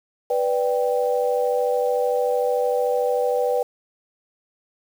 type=chord; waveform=sine; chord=G major; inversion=first; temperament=equal; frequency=493.9 / 587.3 / 784 Hz; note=B4 / D5 / G5; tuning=0 / 0 / 0 cents; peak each=-20 / -25 / -26 dBFS; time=0.3-3.63 s; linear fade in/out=5 ms; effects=7-bit